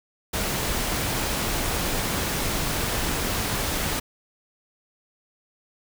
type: noise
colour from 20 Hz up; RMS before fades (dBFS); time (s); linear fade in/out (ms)
pink; -26; 0.33-4; 10
effects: none